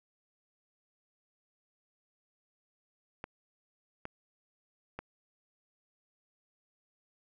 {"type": "clicks", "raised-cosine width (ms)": 0.5, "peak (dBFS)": -24, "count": 3, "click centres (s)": [3.241, 4.054, 4.99], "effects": []}